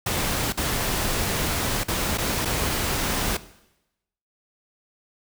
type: noise with dropouts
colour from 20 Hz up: pink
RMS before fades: -25 dBFS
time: 0.06-3.37 s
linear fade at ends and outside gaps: 5 ms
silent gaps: 0.524-0.573 / 1.836-1.882 / 2.175-2.182 / 2.45-2.454 s
effects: noise-tail reverb RT60 0.9 s tail -17 dB re dry